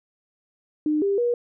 sine tone with pitch steps, 303.7 / 398.2 / 480.2 Hz, D#4 / G4 / B4, -42 / +27 / -49 cents, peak -19 dBFS, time 0.86-1.34 s, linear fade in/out 2 ms, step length 160 ms, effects none

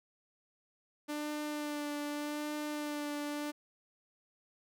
sawtooth tone with vibrato, 296 Hz, D4, 14 cents sharp, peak -32 dBFS, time 1.08-3.52 s, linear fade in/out 20 ms, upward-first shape sine, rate 0.83 Hz, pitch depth 20 cents each way, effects none

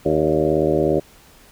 harmonic tone with a mistuned harmonic, 77.2 Hz, D#2, 13 cents flat, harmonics 1 / 2 / 3 / 4 / 5 / 6 / 7 / 8 / 9, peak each -31 / -25 / -29 / -22 / -20 / -24 / -22 / -27 / -30 dBFS, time 0.05-1 s, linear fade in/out 10 ms, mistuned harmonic 7, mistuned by +56 cents, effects pink hiss -49 dBFS RMS until 1.51 s

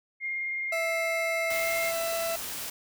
sine tone with vibrato, 2123 Hz, C7, 25 cents sharp, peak -29 dBFS, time 0.2-1.93 s, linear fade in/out 50 ms, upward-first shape sine, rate 19 Hz, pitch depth 12 cents each way
40% pulse tone with pitch glide, 659.3 to 665.8 Hz, E5 to E5, 0 to +17 cents, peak -28 dBFS, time 0.72-2.36 s, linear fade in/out 5 ms, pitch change +17 cents, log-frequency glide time 1.6-1.7 s
white noise, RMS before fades -36 dBFS, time 1.5-2.7 s, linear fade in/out 5 ms
effects none

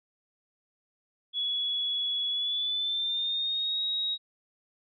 sine tone with pitch glide, 3381 to 3795 Hz, G#7 to A#7, +30 to +30 cents, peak -27 dBFS, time 1.33-4.18 s, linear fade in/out 50 ms, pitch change +200 cents, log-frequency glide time 2.3-3.82 s, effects none

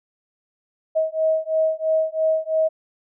sine beating tone pair, 634 / 637 Hz, D#5 / D#5, +32 / +41 cents, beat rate 3 Hz, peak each -21 dBFS, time 0.95-2.69 s, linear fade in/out 20 ms, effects none

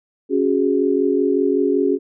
sine chord, C# suspended fourth, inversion none, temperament equal, 277.2 / 370 / 415.3 Hz, C#4 / F#4 / G#4, 0 / 0 / 0 cents, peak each -19 dBFS, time 0.29-1.99 s, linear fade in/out 50 ms, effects none

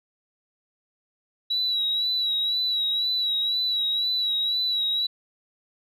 sine tone with vibrato, 3900 Hz, B7, 23 cents flat, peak -21 dBFS, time 1.5-5.07 s, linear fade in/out 10 ms, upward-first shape sine, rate 2 Hz, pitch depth 43 cents each way, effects tanh soft clip ceiling -17 dBFS

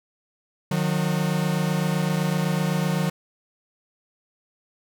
45% pulse tone pair together, 153.54 / 181.4 Hz, D#3 / F#3, -23 / -34 cents, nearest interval minor third, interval 289 cents, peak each -24 dBFS, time 0.71-3.1 s, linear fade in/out 5 ms, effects none

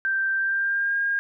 sine tone with pitch glide, 1568 to 1618.6 Hz, G6 to G#6, 0 to -45 cents, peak -21 dBFS, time 0.05-1.19 s, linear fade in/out 0 ms, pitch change +55 cents, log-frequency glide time 0.35-0.97 s, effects none

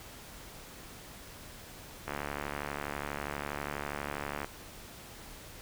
click train, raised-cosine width 0.5 ms, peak -20 dBFS, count 172, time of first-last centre 2.08-4.445 s, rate 72.3 Hz, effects pink hiss -49 dBFS RMS until 5.61 s

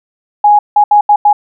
sine tone bursts at uneven times, 830.6 Hz, G#5, in tune, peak -3 dBFS, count 5, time 0.44-0.59 / 0.76-0.84 / 0.91-1.01 / 1.09-1.16 / 1.25-1.33 s, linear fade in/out 5 ms, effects none

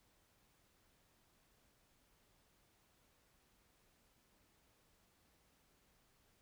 silence, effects pink hiss -74 dBFS RMS until 6.41 s

